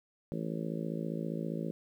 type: harmonic tone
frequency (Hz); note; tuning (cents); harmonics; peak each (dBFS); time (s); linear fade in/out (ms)
55; A1; 0; 3 / 4 / 5 / 6 / 7 / 8 / 9 / 10; -37 / -39 / -44 / -42 / -46 / -45 / -47 / -46; 0.32-1.71; 0
effects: 11-bit